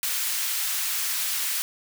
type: high-pass noise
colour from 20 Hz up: white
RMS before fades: -27 dBFS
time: 0.03-1.62 s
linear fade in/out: 0 ms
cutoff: 1400 Hz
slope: 12 dB/octave
effects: none